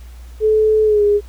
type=tone with pitch glide; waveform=sine; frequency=432.8 to 411.8 Hz; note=A4 to G#4; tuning=-29 to -15 cents; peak=-10 dBFS; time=0.4-1.21 s; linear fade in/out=50 ms; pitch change=-86 cents; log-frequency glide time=0.84-1.03 s; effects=added 60 Hz sine -33 dBFS peak until 1.28 s + pink hiss -49 dBFS RMS until 1.28 s